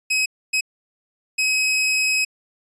sawtooth tone bursts at uneven times, 2545 Hz, D#7, 39 cents sharp, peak -14 dBFS, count 3, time 0.1-0.26 / 0.53-0.61 / 1.38-2.25 s, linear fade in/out 10 ms, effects resampled to 22050 Hz

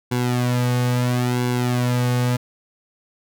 sawtooth tone with flanger, 123.47 Hz, B2, in tune, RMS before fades -20 dBFS, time 0.11-2.37 s, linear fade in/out 10 ms, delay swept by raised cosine 1.6 to 3 ms, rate 0.74 Hz, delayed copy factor -0.75, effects none

